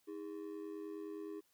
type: ring-modulated tone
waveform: triangle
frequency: 362.1 Hz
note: F#4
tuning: 37 cents flat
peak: -38 dBFS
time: 0.07-1.41 s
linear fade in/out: 20 ms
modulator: 44.8 Hz
effects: white hiss -75 dBFS RMS until 1.53 s